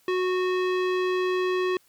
square tone with low-pass filter, 367.5 Hz, F#4, 12 cents flat, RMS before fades -25 dBFS, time 0.08-1.77 s, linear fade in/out 2 ms, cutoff 3000 Hz, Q 1.2, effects white hiss -62 dBFS RMS until 1.88 s

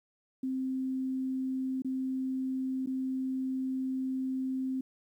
sine tone with dropouts, 261.6 Hz, C4, in tune, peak -30 dBFS, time 0.43-4.81 s, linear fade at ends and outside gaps 5 ms, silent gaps 1.821-1.846 / 2.861-2.871 s, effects 11-bit

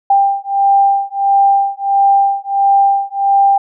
sine beating tone pair, 792 / 793.5 Hz, G5 / G5, +18 / +21 cents, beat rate 1.5 Hz, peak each -12 dBFS, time 0.1-3.58 s, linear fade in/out 5 ms, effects none

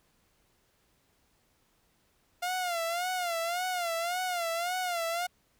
sawtooth tone with vibrato, 700 Hz, F5, 4 cents sharp, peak -26 dBFS, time 2.42-5.27 s, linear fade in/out 10 ms, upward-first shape sine, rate 1.8 Hz, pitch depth 98 cents each way, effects pink hiss -70 dBFS RMS until 5.59 s

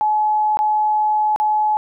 sine tone with dropouts, 852 Hz, G#5, 44 cents sharp, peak -14 dBFS, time 0.01-1.77 s, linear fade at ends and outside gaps 0 ms, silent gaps 0.571-0.59 / 1.361-1.4 s, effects none

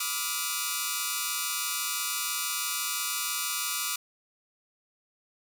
5% pulse tone cluster, 1002 / 1169 / 1269 / 1416 Hz, B5 / D6 / D#6 / F6, +25 / -8 / +34 / +23 cents, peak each -28 / -21 / -22 / -23 dBFS, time 0-3.96 s, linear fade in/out 5 ms, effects none

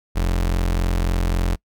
35% pulse tone, 43.65 Hz, F1, in tune, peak -16 dBFS, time 0.15-1.56 s, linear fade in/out 20 ms, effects noise-tail reverb RT60 0.1 s tail -25 dB re dry

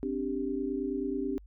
sine chord, C suspended second, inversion none, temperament equal with one note detuned, 261.6 / 290.8 / 392 Hz, C4 / D4 / G4, 0 / -17 / 0 cents, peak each -34 / -34 / -34 dBFS, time 0.03-1.38 s, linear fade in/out 0 ms, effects added 50 Hz sine -49 dBFS peak until 1.46 s

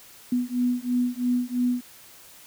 sine beating tone pair, 245 / 248 Hz, B3 / B3, -14 / +7 cents, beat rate 3 Hz, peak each -25 dBFS, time 0.32-1.81 s, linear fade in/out 5 ms, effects white hiss -49 dBFS RMS until 2.46 s

